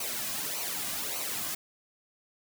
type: noise with flanger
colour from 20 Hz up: white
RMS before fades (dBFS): -34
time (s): 0-1.55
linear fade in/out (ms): 5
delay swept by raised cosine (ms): 0.57 to 2.27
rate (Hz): 1.7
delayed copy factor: -0.65
effects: none